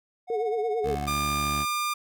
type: tone with tremolo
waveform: triangle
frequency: 731 Hz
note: F#5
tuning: 21 cents flat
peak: -27 dBFS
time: 0.27-1.1 s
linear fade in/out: 50 ms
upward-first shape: sine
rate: 16 Hz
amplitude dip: 60%
type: tone with vibrato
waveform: sine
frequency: 440 Hz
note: A4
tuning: in tune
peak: -25 dBFS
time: 0.3-0.95 s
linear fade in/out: 2 ms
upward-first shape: sine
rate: 9 Hz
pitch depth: 100 cents each way
type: tone with pitch glide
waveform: 15% pulse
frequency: 71.6 to 72.85 Hz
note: D2 to D2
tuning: -43 to -13 cents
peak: -24 dBFS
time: 0.83-1.66 s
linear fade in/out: 50 ms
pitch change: +30 cents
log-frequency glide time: 1.09-1.18 s
type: tone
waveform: sawtooth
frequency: 1200 Hz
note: D6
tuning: 37 cents sharp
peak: -22 dBFS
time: 1.07-1.94 s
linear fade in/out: 10 ms
effects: none